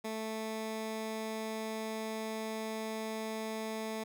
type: tone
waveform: 15% pulse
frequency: 220 Hz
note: A3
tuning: in tune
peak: -30 dBFS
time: 0.04-4.04 s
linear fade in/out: 10 ms
effects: none